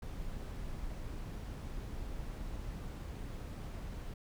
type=noise; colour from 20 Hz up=brown; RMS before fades=-42 dBFS; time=0.02-4.14 s; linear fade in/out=5 ms; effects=none